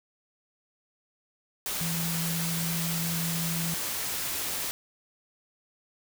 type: tone in noise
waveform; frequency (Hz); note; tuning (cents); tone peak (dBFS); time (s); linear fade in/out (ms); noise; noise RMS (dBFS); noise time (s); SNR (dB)
sine; 166.6; E3; +19; -30; 1.81-3.74; 0; white; -32; 1.66-4.71; -1
effects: none